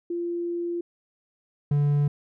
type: tone pair in turn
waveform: sine / triangle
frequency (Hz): 344.8 / 144.97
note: F4 / D3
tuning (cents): -22 / -22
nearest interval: octave + minor third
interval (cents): 1500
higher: first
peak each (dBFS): -26 / -17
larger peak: second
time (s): 0.1-0.81 / 1.71-2.08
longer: first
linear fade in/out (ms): 5
effects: none